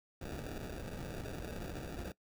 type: noise with sample-and-hold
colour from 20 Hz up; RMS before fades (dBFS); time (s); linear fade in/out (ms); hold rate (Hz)
pink; -43; 0.21-2.12; 5; 1050
effects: noise-tail reverb RT60 0.1 s tail -21 dB re dry